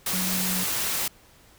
sine tone in noise, 185 Hz, F#3, in tune, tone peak -29 dBFS, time 0.13-0.64 s, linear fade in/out 5 ms, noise white, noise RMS -27 dBFS, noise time 0.06-1.08 s, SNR -5 dB, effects pink hiss -55 dBFS RMS until 1.58 s

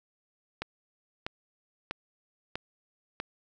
click train, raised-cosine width 0.3 ms, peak -17 dBFS, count 5, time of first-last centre 0.62-3.201 s, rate 1.55 Hz, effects none

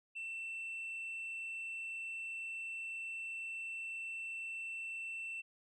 sine tone, 2683 Hz, E7, 30 cents sharp, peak -38 dBFS, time 0.15-5.42 s, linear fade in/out 20 ms, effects tanh soft clip ceiling -39 dBFS

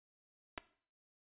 clicks, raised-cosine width 0.3 ms, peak -25 dBFS, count 2, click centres 0.577 / 0.58 s, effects noise-tail reverb RT60 0.5 s tail -17 dB re dry + resampled to 8000 Hz

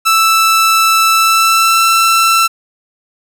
sawtooth tone with pitch glide, 1321 to 1337.1 Hz, E6 to E6, +3 to +24 cents, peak -4 dBFS, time 0.05-2.48 s, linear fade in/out 20 ms, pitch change +21 cents, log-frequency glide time 1.14-1.85 s, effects none

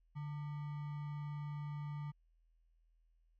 sine tone with sample-and-hold, 146.83 Hz, D3, in tune, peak -40 dBFS, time 0.15-2.12 s, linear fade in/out 20 ms, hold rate 1050 Hz, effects added 41 Hz sine -69 dBFS peak until 3.39 s + low-pass 2000 Hz 12 dB/octave

